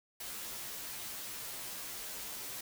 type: noise with comb filter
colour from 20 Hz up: white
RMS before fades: -43 dBFS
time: 0.2-2.61 s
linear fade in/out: 5 ms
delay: 12 ms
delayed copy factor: -0.85
effects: none